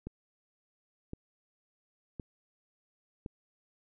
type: click train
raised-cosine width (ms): 3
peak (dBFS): -26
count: 4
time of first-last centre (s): 0.07-3.261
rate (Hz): 0.94
effects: none